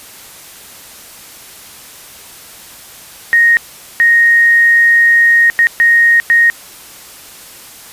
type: tone bursts at uneven times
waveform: sine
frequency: 1864.7 Hz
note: A#6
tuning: in tune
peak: -5 dBFS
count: 5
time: 3.33-3.57 / 4-5.5 / 5.59-5.67 / 5.8-6.2 / 6.3-6.5 s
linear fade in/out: 0 ms
effects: white hiss -35 dBFS RMS until 7.92 s + resampled to 32000 Hz